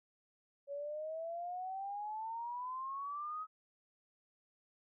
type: exponential sweep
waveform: sine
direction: up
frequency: 557 to 1278 Hz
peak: -39 dBFS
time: 0.67-3.47 s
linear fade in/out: 50 ms
effects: none